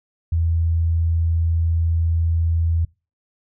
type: tone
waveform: sine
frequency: 82.8 Hz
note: E2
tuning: 8 cents sharp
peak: -16 dBFS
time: 0.32-2.85 s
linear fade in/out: 5 ms
effects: noise-tail reverb RT60 0.3 s tail -25 dB re dry